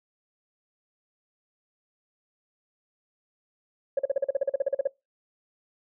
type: tone bursts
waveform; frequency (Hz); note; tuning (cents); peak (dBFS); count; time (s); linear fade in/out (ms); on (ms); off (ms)
sine; 550; C#5; -14; -19; 15; 3.97-4.874; 5; 22; 41
effects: noise-tail reverb RT60 0.2 s tail -22 dB re dry + tanh soft clip ceiling -16 dBFS